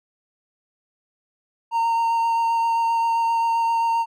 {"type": "tone with vibrato", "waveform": "triangle", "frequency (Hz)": 920, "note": "A#5", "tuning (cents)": -23, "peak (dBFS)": -16, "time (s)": [1.71, 4.06], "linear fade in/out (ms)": 50, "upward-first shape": "sine", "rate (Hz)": 7.6, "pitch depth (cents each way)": 11, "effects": []}